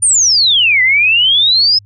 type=exponential two-way sweep; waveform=sine; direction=down then up; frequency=9397 to 1975.5 to 5200 Hz; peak=-7 dBFS; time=0.02-1.79 s; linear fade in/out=10 ms; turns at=0.82 s; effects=added 101 Hz sine -39 dBFS peak until 1.85 s